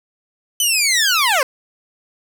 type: linear sweep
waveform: 15% pulse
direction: down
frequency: 3048 to 493.9 Hz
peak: -7 dBFS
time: 0.6-1.43 s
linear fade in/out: 2 ms
effects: none